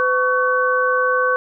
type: tone cluster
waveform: sine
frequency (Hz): 506 / 1124 / 1518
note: B4 / C#6 / F#6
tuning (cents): +42 / +24 / +44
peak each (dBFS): -19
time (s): 0-1.36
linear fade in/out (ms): 0
effects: none